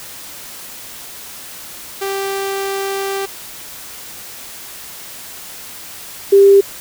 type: tone pair in turn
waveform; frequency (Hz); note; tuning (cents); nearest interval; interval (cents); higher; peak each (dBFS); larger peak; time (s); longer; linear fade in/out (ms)
sawtooth / sine; 392 / 396.3; G4 / G4; 0 / +19; unison; 19; second; -15 / -4; second; 2.01-3.26 / 6.32-6.61; first; 10
effects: white hiss -33 dBFS RMS until 6.8 s